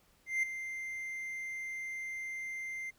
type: tone with ADSR envelope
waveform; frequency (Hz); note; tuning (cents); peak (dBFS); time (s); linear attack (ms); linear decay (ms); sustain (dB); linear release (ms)
triangle; 2090; C7; -2; -25; 0.26-2.91; 170; 6; -11; 18
effects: pink hiss -68 dBFS RMS until 2.98 s